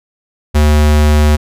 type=tone; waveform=square; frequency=75 Hz; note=D2; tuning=37 cents sharp; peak=-7 dBFS; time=0.54-1.37 s; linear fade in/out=20 ms; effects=resampled to 32000 Hz